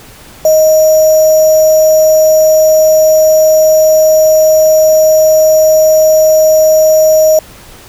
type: tone with sample-and-hold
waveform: sine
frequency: 625 Hz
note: D#5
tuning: 8 cents sharp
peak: -3 dBFS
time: 0.45-7.39 s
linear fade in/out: 2 ms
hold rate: 6300 Hz
effects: pink hiss -35 dBFS RMS until 7.88 s